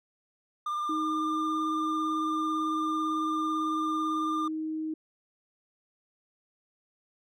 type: tone with vibrato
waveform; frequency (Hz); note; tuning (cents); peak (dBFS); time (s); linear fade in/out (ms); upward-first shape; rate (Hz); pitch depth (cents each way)
triangle; 1200; D6; +37; -27; 0.66-4.48; 5; sine; 18; 19
type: tone with pitch glide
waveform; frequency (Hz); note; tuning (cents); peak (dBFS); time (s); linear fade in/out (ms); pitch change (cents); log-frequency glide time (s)
sine; 312.4 to 314.2; D#4 to D#4; +7 to +17; -30; 0.89-4.94; 5; +10; 1.21-1.47
effects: none